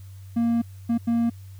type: tone bursts at uneven times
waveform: triangle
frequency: 233.1 Hz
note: A#3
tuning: in tune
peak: -17 dBFS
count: 3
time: 0.36-0.62 / 0.89-0.98 / 1.07-1.3 s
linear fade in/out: 10 ms
effects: added 96 Hz sine -39 dBFS peak until 1.59 s + white hiss -58 dBFS RMS until 1.59 s